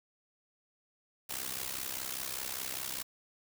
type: noise with amplitude modulation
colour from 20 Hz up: white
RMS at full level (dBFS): -35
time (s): 1.29-3.03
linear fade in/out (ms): 10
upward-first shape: sine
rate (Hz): 65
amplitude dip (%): 80
effects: none